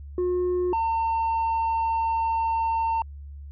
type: tone pair in turn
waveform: sine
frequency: 359.7 / 906.4 Hz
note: F#4 / A#5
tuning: -49 / -49 cents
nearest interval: octave + major third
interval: 1600 cents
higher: second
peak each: -19 dBFS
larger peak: neither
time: 0.18-0.73 / 0.73-3.02 s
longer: second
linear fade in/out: 2 ms
effects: tanh soft clip ceiling -21 dBFS + added 71 Hz sine -37 dBFS peak until 3.51 s